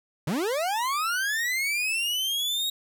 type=linear sweep; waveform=40% pulse; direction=up; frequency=130.81 to 3800 Hz; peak=-24 dBFS; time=0.27-2.7 s; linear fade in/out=5 ms; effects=none